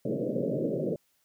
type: band-pass noise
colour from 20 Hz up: white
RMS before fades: -30 dBFS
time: 0.05-0.96 s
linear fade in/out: 5 ms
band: 120 to 590 Hz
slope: 96 dB/octave
effects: white hiss -71 dBFS RMS until 1.24 s